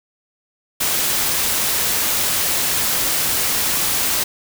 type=noise; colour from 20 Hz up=white; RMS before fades=-19 dBFS; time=0.8-4.24 s; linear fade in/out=10 ms; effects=none